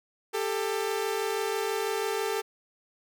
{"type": "tone pair together", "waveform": "sawtooth", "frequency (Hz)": [397, 443.1], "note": ["G4", "A4"], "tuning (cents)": [22, 12], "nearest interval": "major second", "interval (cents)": 190, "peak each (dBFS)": [-27, -26], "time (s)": [0.33, 2.42], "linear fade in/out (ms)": 20, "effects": []}